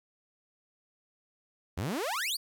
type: exponential sweep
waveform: sawtooth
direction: up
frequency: 75.3 to 4913 Hz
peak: -27 dBFS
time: 1.77-2.37 s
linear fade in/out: 10 ms
effects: 11-bit